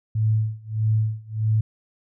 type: tone with tremolo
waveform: sine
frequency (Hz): 109.2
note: A2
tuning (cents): -13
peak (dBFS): -16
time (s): 0.15-1.61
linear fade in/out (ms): 5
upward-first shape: sine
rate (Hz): 1.6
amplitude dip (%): 95
effects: none